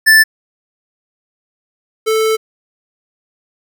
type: tone pair in turn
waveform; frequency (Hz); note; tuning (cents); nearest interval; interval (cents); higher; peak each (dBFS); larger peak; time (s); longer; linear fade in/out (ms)
square; 1760 / 440; A6 / A4; 0 / 0; 2 octaves; 2400; first; -5 / -12; first; 0.06-0.24 / 2.06-2.37; second; 20
effects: none